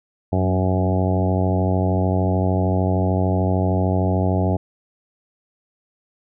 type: harmonic tone with a mistuned harmonic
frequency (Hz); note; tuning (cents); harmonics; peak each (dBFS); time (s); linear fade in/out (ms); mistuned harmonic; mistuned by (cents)
93.3; F#2; +15; 1 / 2 / 3 / 4 / 5 / 6 / 7 / 8 / 9; -19 / -23 / -26 / -28 / -30 / -31 / -27 / -31 / -32; 0.32-4.57; 10; 2; -26
effects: none